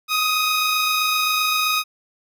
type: tone pair together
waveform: 15% pulse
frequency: 1250.3 / 1278 Hz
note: D#6 / D#6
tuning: +8 / +46 cents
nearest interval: unison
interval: 38 cents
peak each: -12 / -22 dBFS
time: 0.08-1.84 s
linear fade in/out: 50 ms
effects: none